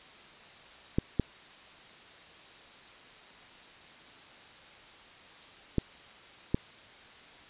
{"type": "clicks", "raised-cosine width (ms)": 3, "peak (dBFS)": -12, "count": 4, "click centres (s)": [0.985, 1.197, 5.783, 6.545], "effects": ["white hiss -52 dBFS RMS until 7.49 s", "resampled to 8000 Hz"]}